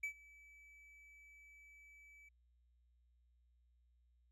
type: tone with ADSR envelope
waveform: triangle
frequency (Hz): 2300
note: D7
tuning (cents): -37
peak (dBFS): -35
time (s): 0.03-2.29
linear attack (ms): 7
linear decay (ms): 91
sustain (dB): -23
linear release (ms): 6
effects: added 60 Hz sine -70 dBFS peak until 4.31 s